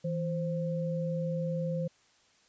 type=tone pair together; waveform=sine; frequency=163.69 / 523.3 Hz; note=E3 / C5; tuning=-12 / 0 cents; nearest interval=octave + minor sixth; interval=2012 cents; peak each=-31 / -34 dBFS; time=0.04-1.88 s; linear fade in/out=10 ms; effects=white hiss -65 dBFS RMS until 2.48 s + resampled to 16000 Hz